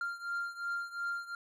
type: beating tone pair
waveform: triangle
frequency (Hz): 1392 / 1394.8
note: F6 / F6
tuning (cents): -6 / -3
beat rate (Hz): 2.8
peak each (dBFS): -35 / -38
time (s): 0.01-1.35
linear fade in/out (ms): 2
effects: none